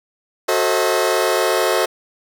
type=chord; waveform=sawtooth; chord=F# diminished seventh; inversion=none; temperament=just; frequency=370 / 444 / 532.8 / 639.4 Hz; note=F#4 / A4 / C5 / Eb5; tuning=0 / +16 / +31 / +47 cents; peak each=-17 dBFS; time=0.48-1.86 s; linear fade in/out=10 ms; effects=none